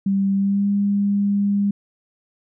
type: tone with pitch glide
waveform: sine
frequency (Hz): 196 to 201.6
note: G3 to G3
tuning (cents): 0 to +49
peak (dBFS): -16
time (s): 0.06-1.71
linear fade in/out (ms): 5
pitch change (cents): +49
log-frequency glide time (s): 0.35-0.68
effects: none